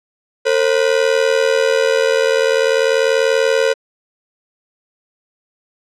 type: ring-modulated tone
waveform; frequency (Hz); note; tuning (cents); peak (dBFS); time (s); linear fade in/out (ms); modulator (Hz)
45% pulse; 493.9; B4; 0; -9; 0.45-3.74; 20; 40.2
effects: low-pass 6000 Hz 12 dB/octave